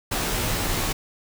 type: noise with comb filter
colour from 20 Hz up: pink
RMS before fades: -25 dBFS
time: 0.11-0.93 s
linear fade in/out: 10 ms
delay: 15 ms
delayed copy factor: -0.9
effects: none